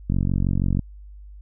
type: click train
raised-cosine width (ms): 5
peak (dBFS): -10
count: 33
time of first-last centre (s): 0.1-0.793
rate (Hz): 46.2
effects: added 50 Hz sine -39 dBFS peak until 1.41 s